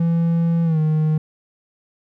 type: tone with pitch glide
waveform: triangle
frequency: 167.5 to 155.38 Hz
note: E3 to D#3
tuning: +28 to -2 cents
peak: -13 dBFS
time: 0-1.18 s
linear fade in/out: 5 ms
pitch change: -130 cents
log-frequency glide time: 0.64-0.79 s
effects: none